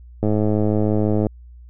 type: click train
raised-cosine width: 2 ms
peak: -7 dBFS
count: 111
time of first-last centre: 0.23-1.268 s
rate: 106 Hz
effects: added 60 Hz sine -39 dBFS peak until 1.69 s